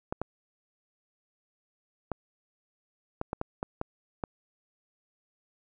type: clicks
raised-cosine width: 1 ms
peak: -17 dBFS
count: 9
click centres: 0.125 / 0.216 / 2.117 / 3.214 / 3.331 / 3.414 / 3.629 / 3.814 / 4.238 s
effects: none